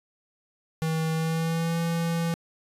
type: tone with pitch glide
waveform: square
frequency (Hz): 160.4 to 167.31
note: E3 to E3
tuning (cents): -47 to +26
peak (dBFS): -25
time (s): 0.82-2.34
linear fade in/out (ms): 0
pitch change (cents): +73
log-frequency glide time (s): 1.14-1.79
effects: resampled to 32000 Hz